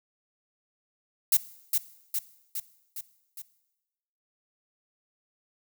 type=noise with echo; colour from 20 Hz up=violet; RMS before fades=-20 dBFS; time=1.32-1.37 s; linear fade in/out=5 ms; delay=410 ms; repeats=5; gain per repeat=-4 dB; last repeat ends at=3.42 s; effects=noise-tail reverb RT60 1.0 s tail -18 dB re dry